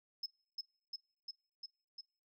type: tone with echo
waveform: sine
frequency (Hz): 5190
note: E8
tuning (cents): -28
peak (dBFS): -35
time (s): 0.23-0.26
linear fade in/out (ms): 5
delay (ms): 350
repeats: 5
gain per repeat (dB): -2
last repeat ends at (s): 2.01
effects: noise-tail reverb RT60 0.5 s tail -25 dB re dry + tanh soft clip ceiling -35 dBFS